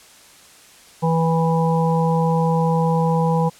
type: harmonic tone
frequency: 164.1 Hz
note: E3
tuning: 8 cents flat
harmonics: 1 / 3 / 5 / 6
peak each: -17 / -22 / -24 / -25 dBFS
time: 1.02-3.5 s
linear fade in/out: 20 ms
effects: white hiss -47 dBFS RMS until 3.59 s + low-pass 10000 Hz 12 dB/octave